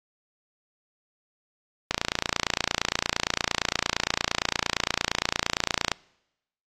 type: click train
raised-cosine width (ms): 0.2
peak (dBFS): -5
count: 116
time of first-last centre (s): 1.91-5.917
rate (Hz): 28.7
effects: noise-tail reverb RT60 0.9 s tail -25 dB re dry + AAC 48 kbps